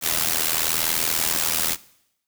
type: noise with amplitude modulation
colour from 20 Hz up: white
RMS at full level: -19 dBFS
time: 0.01-1.77 s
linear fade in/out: 50 ms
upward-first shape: sine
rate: 80.8 Hz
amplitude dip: 85%
effects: noise-tail reverb RT60 0.8 s tail -21 dB re dry